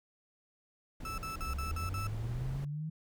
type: noise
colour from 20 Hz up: brown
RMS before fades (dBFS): -42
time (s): 1-2.65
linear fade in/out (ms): 5
type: tone bursts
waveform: 35% pulse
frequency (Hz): 1315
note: E6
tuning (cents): -5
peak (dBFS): -37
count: 6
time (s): 1.05-2.07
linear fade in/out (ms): 2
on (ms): 130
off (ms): 48
type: linear sweep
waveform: sine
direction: up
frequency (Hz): 61.74 to 160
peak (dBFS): -35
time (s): 1.46-2.9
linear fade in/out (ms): 10
effects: none